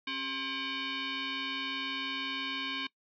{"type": "tone with frequency modulation", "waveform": "sine", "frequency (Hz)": 396.4, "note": "G4", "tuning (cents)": 19, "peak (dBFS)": -33, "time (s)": [0.07, 2.87], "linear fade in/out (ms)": 5, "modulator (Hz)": 667, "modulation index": 5.3, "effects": ["noise-tail reverb RT60 0.1 s tail -21 dB re dry"]}